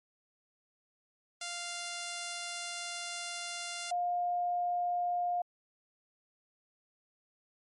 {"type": "tone pair in turn", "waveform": ["5% pulse", "sine"], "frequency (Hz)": [697, 707.5], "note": ["F5", "F5"], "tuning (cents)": [-4, 22], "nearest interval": "unison", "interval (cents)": 26, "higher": "second", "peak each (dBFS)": [-26, -29], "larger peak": "first", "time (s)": [[1.41, 3.91], [3.91, 5.42]], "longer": "first", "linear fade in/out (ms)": 5, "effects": ["MP3 48 kbps"]}